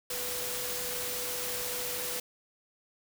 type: tone in noise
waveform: sine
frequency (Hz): 493.9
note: B4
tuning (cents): 0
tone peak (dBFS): -41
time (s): 0.1-2.2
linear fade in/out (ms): 5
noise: white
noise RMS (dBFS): -35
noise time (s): 0.1-2.2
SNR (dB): -9
effects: none